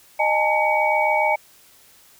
sine tone cluster, 616 / 830 / 897 / 2255 Hz, D#5 / G#5 / A5 / C#7, -17 / -1 / +33 / +29 cents, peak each -22 dBFS, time 0.19-1.36 s, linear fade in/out 10 ms, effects white hiss -52 dBFS RMS until 2.19 s

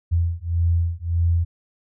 sine beating tone pair, 84 / 85.7 Hz, E2 / F2, +33 / -32 cents, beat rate 1.7 Hz, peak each -21 dBFS, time 0.11-1.45 s, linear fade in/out 20 ms, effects none

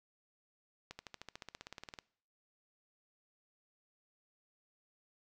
accelerating click train, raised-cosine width 0.2 ms, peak -28 dBFS, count 18, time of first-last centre 0.91-1.988 s, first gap 80 ms, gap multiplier 0.97, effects noise-tail reverb RT60 0.6 s tail -23 dB re dry

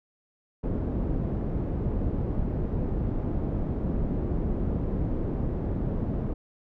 pink low-pass noise, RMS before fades -28 dBFS, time 0.63-6.34 s, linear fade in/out 10 ms, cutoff 370 Hz, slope 12 dB/octave, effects none

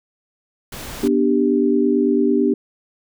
pink noise, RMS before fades -32 dBFS, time 0.72-1.08 s, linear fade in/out 5 ms
sine chord, G major, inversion first, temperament just, 245 / 294 / 392 Hz, B3 / D4 / G4, -14 / +2 / 0 cents, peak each -18 dBFS, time 1.03-2.54 s, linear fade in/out 5 ms
effects none

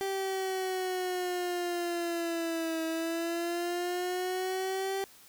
30% pulse linear two-way sweep, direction down then up, 390.6 to 322.9 to 390.6 Hz, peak -28 dBFS, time 0.01-5.04 s, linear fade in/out 0 ms, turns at 2.84 s, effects white hiss -56 dBFS RMS until 5.28 s

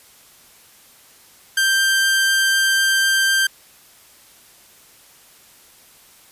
sawtooth tone, 1574 Hz, G6, 7 cents sharp, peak -11 dBFS, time 1.57-3.47 s, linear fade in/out 5 ms, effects white hiss -49 dBFS RMS until 6.31 s + resampled to 32000 Hz

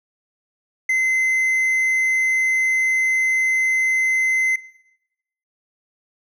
triangle tone, 2058 Hz, C7, 29 cents flat, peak -14 dBFS, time 0.89-4.56 s, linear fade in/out 5 ms, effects noise-tail reverb RT60 0.9 s tail -19 dB re dry

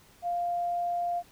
sine tone, 698.5 Hz, F5, in tune, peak -27 dBFS, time 0.22-1.23 s, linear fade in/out 50 ms, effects pink hiss -58 dBFS RMS until 1.31 s

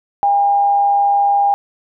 sine tone with amplitude modulation, 806 Hz, G5, 48 cents sharp, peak -9 dBFS, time 0.23-1.54 s, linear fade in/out 0 ms, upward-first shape sine, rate 154 Hz, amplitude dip 30%, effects none

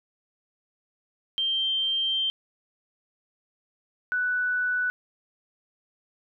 sine tone pair in turn, 3149 / 1486.1 Hz, G7 / F#6, +7 / +7 cents, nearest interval octave + minor second, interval 1300 cents, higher first, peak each -23 dBFS, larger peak neither, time 1.38-2.3 / 4.12-4.9 s, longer first, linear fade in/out 0 ms, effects none

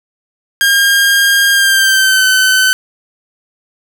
sawtooth tone with pitch glide, 1613 to 1522.5 Hz, G6 to F#6, +49 to +49 cents, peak -4 dBFS, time 0.61-2.73 s, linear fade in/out 0 ms, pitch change -100 cents, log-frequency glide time 1.52-2.25 s, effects none

